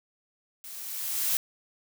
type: noise with level ramp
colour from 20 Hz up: blue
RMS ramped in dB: -43 to -25 dBFS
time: 0.64-1.37 s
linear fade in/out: 0 ms
effects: none